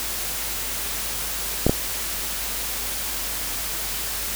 clicks, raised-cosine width 2 ms, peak -3 dBFS, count 2, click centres 1.666 / 1.695 s, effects added 50 Hz sine -38 dBFS peak until 4.35 s + white hiss -28 dBFS RMS until 4.35 s

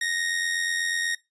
sawtooth tone with amplitude modulation, 1864.7 Hz, A#6, in tune, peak -19 dBFS, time 0.01-1.15 s, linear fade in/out 5 ms, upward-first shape sine, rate 88.2 Hz, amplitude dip 50%, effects noise-tail reverb RT60 0.2 s tail -20 dB re dry + resampled to 24000 Hz

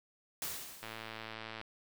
white noise with exponential decay, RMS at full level -37 dBFS, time 0.42-1.34 s, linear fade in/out 1 ms, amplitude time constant 200 ms
click train, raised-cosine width 0.3 ms, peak -27 dBFS, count 88, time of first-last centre 0.83-1.614 s, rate 111 Hz
effects none

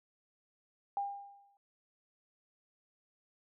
sine tone with exponential decay, 802 Hz, G5, 39 cents sharp, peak -30 dBFS, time 0.97-1.57 s, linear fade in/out 1 ms, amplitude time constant 130 ms, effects none

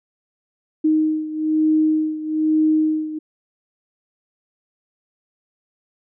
sine beating tone pair, 311.1 / 312.2 Hz, D#4 / D#4, 0 / +6 cents, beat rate 1.1 Hz, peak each -17 / -21 dBFS, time 0.84-3.19 s, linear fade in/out 10 ms, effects none

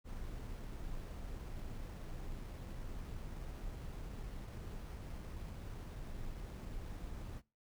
brown noise with sample-and-hold, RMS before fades -45 dBFS, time 0.04-7.42 s, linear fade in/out 50 ms, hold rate 7350 Hz, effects noise-tail reverb RT60 0.3 s tail -22 dB re dry

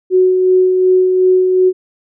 sine tone with tremolo, 370 Hz, F#4, in tune, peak -6 dBFS, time 0.1-1.73 s, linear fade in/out 50 ms, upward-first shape sine, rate 2.7 Hz, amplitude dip 35%, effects none

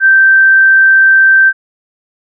sine tone, 1561 Hz, G6, 8 cents flat, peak -3 dBFS, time 0-1.53 s, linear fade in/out 50 ms, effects none

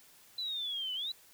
sine exponential two-way sweep, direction down then up, 4036 to 2960 to 4036 Hz, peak -34 dBFS, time 0.38-1.12 s, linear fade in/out 5 ms, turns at 0.94 s, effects white hiss -60 dBFS RMS until 1.33 s

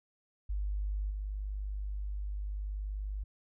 sine tone with level steps, 50.3 Hz, G1, 45 cents sharp, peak -31 / -34 dBFS, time 0.49-3.24 s, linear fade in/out 10 ms, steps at 1.1 s, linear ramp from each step 10 ms, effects none

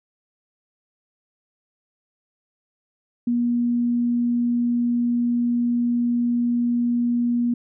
sine tone, 239.6 Hz, A#3, 48 cents sharp, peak -18 dBFS, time 3.27-7.54 s, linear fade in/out 5 ms, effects none

